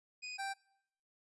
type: tone pair in turn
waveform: 25% pulse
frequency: 2489 / 784 Hz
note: D#7 / G5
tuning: 0 / 0 cents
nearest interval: octave + minor sixth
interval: 2000 cents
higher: first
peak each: -38 / -34 dBFS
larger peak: second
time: 0.22-0.38 / 0.38-0.54 s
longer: neither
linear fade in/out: 20 ms
effects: noise-tail reverb RT60 0.8 s tail -25 dB re dry + resampled to 24000 Hz